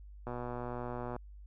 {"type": "click train", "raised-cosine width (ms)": 1, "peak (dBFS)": -26, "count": 110, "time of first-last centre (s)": [0.27, 1.163], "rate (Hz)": 122, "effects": ["added 50 Hz sine -48 dBFS peak until 1.46 s"]}